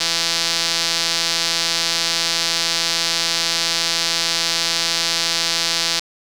sawtooth tone with band-pass filter, 166.9 Hz, E3, 22 cents sharp, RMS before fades -20 dBFS, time 0-6 s, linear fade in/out 10 ms, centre 4700 Hz, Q 2.2, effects 7-bit

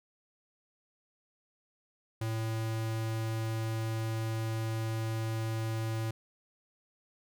square tone, 111.8 Hz, A2, 28 cents sharp, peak -32 dBFS, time 2.21-6.11 s, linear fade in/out 5 ms, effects none

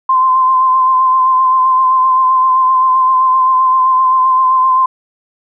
sine tone with vibrato, 1038 Hz, C6, 14 cents flat, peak -7 dBFS, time 0.09-4.86 s, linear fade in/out 5 ms, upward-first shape sine, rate 7.7 Hz, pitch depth 25 cents each way, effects none

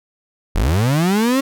35% pulse linear sweep, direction up, 36 to 277.2 Hz, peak -12 dBFS, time 0.55-1.41 s, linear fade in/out 10 ms, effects none

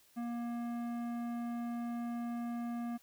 triangle tone with tanh clipping, 236.8 Hz, A#3, 27 cents sharp, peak -38 dBFS, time 0.16-2.98 s, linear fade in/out 20 ms, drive 18 dB, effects white hiss -66 dBFS RMS until 3.02 s

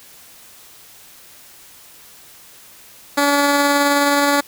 10% pulse tone with tremolo, 285.4 Hz, D4, 49 cents flat, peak -4 dBFS, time 3.17-4.41 s, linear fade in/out 10 ms, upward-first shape triangle, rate 19 Hz, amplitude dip 25%, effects white hiss -44 dBFS RMS until 4.47 s

